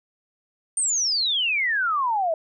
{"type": "exponential sweep", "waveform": "sine", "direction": "down", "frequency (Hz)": [8960, 624], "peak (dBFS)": -20, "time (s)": [0.77, 2.34], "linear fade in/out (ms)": 2, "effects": []}